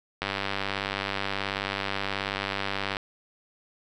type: click train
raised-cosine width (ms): 0.3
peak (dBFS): -12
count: 272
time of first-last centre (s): 0.22-2.968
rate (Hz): 98.6
effects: none